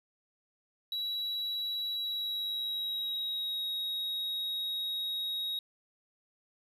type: tone with pitch glide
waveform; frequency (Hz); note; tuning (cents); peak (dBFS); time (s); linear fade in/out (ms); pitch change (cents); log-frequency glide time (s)
triangle; 3905 to 3785; B7 to A#7; -20 to +26; -31; 0.92-5.59; 2; -54; 1.93-3.66
effects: none